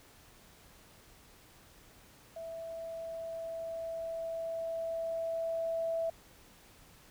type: tone with level ramp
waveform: sine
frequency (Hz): 659.3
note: E5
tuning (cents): 0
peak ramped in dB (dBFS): -40 to -30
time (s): 2.36-6.1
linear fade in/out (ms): 5
effects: pink hiss -59 dBFS RMS until 7.1 s